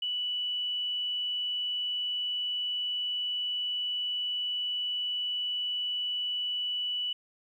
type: tone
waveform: sine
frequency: 2960 Hz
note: F#7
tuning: in tune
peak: -29 dBFS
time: 0.02-7.13 s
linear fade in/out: 5 ms
effects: 11-bit